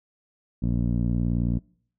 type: tone with low-pass filter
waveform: 15% pulse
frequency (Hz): 59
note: A#1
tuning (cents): +22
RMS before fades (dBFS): -24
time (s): 0.62-1.59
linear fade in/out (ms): 10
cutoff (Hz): 250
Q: 1.5
effects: noise-tail reverb RT60 0.6 s tail -26 dB re dry